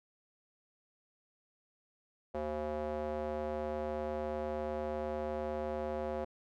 square tone with band-pass filter, 75.7 Hz, D#2, 47 cents flat, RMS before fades -37 dBFS, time 2.34-6.25 s, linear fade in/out 10 ms, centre 580 Hz, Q 2.3, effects none

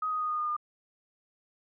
sine tone with pitch steps, 1257 / 1247.6 / 1238.3 / 1229 / 1219.8 / 1210.7 Hz, D#6 / D#6 / D#6 / D#6 / D#6 / D#6, +17 / +4 / -9 / -22 / -35 / -48 cents, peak -28 dBFS, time 0.02-0.566 s, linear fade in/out 5 ms, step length 91 ms, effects none

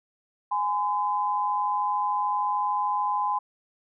sine tone pair together, 831.4 / 1018 Hz, G#5 / C6, +2 / -48 cents, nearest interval major third, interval 350 cents, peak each -27 / -25 dBFS, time 0.51-3.39 s, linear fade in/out 10 ms, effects none

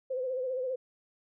sine tone with vibrato, 513 Hz, C5, 34 cents flat, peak -30 dBFS, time 0.1-0.76 s, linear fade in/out 10 ms, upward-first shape sine, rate 15 Hz, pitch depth 59 cents each way, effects none

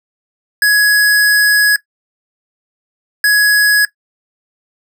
square tone bursts at uneven times, 1675 Hz, G#6, 14 cents sharp, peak -8 dBFS, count 2, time 0.62-1.76 / 3.24-3.85 s, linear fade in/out 2 ms, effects noise-tail reverb RT60 0.1 s tail -17 dB re dry

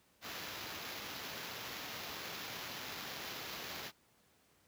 violet noise with sample-and-hold, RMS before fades -45 dBFS, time 0.21-3.92 s, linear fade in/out 50 ms, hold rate 8820 Hz, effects pink hiss -70 dBFS RMS until 4.67 s + high-pass 80 Hz 12 dB/octave

